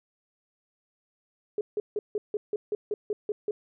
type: tone bursts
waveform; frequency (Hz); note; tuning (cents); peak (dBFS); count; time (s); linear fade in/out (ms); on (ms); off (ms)
sine; 418.1; G#4; +12; -25; 11; 1.58-3.51; 2; 30; 160
effects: none